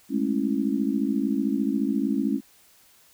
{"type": "chord", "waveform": "sine", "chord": "A major seventh", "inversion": "third", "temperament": "just", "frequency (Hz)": [206.2, 220, 275, 330], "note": ["G#3", "A3", "C#4", "E4"], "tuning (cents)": [-12, 0, -14, 2], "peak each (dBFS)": [-28, -28, -25, -31], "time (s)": [0.09, 2.41], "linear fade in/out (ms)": 50, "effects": ["white hiss -57 dBFS RMS until 3.13 s"]}